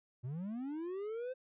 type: linear sweep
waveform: triangle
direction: up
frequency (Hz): 114.8 to 523.3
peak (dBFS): -36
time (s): 0.23-1.34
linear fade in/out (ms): 20
effects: resampled to 8000 Hz